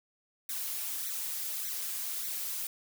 blue noise with flanger, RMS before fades -36 dBFS, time 0.49-2.67 s, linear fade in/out 2 ms, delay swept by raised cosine 0.5 to 5.8 ms, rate 1.7 Hz, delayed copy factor +0.95, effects none

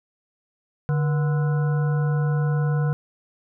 harmonic tone with a mistuned harmonic, 146.83 Hz, D3, in tune, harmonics 1 / 3 / 5 / 7 / 9 / 10, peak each -19 / -32 / -38 / -39 / -42 / -38 dBFS, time 0.89-2.93 s, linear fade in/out 0 ms, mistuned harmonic 3, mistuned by +150 cents, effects none

